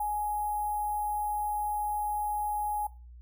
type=tone with sample-and-hold; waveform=sine; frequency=836 Hz; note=G#5; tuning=11 cents sharp; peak=-28 dBFS; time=0-2.87 s; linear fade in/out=5 ms; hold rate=11025 Hz; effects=noise-tail reverb RT60 0.3 s tail -18 dB re dry + added 60 Hz sine -46 dBFS peak until 3.21 s